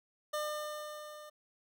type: tone with level ramp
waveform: 25% pulse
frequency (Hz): 602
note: D5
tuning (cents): +43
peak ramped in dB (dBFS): -29 to -45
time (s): 0.33-1.3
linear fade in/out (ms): 10
effects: none